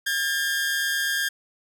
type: tone pair together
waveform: sawtooth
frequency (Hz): 1614 / 1762.4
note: G#6 / A6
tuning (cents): -50 / +2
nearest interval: major second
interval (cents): 152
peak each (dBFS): -20 / -27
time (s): 0.06-1.29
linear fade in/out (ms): 10
effects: none